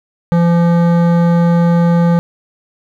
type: tone with hard clipping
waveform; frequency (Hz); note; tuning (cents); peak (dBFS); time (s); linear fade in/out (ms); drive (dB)
sine; 170.9; F3; -37; -10; 0.32-2.19; 0; 14
effects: none